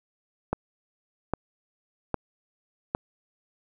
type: click train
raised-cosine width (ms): 1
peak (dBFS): -11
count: 4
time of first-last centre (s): 0.53-2.949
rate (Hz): 1.24
effects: none